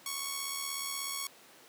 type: tone with amplitude modulation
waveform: 5% pulse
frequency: 1108.7 Hz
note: C#6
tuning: in tune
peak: -21 dBFS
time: 0.06-1.27 s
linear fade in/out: 2 ms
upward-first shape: sine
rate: 76.5 Hz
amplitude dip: 40%
effects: pink hiss -56 dBFS RMS until 1.68 s + high-pass 300 Hz 12 dB/octave